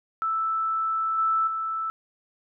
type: tone with level steps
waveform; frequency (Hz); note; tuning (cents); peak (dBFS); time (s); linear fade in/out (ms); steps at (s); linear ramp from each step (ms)
sine; 1318.5; E6; 0; -23 / -20 / -26; 0.22-1.9; 0; 1.18 / 1.47; 5
effects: none